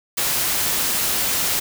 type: noise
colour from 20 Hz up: white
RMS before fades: -21 dBFS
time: 0.17-1.6 s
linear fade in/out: 10 ms
effects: none